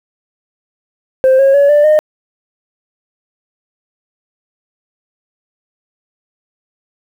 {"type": "tone with pitch steps", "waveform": "sine", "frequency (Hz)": [523.3, 544.3, 566.1, 588.7, 612.3], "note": ["C5", "C#5", "C#5", "D5", "D#5"], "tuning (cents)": [0, -32, 36, 4, -28], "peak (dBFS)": -3, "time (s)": [1.24, 1.99], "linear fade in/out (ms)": 0, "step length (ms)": 150, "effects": ["tanh soft clip ceiling -4 dBFS", "7-bit"]}